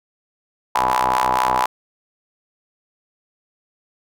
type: ring-modulated tone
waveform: sawtooth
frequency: 63.5 Hz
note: B1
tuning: 49 cents sharp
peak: -9 dBFS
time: 0.75-1.66 s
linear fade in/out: 5 ms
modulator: 923 Hz
effects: none